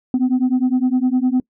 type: beating tone pair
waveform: sine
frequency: 249.6 / 259.4 Hz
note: B3 / C4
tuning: +19 / -15 cents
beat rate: 9.8 Hz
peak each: -15 dBFS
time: 0.14-1.4 s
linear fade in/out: 2 ms
effects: noise-tail reverb RT60 0.1 s tail -25 dB re dry + tanh soft clip ceiling -11 dBFS